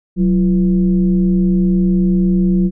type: tone with frequency modulation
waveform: sine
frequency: 185 Hz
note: F#3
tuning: in tune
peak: -10 dBFS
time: 0.16-2.71 s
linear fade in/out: 50 ms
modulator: 154 Hz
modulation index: 0.61
effects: none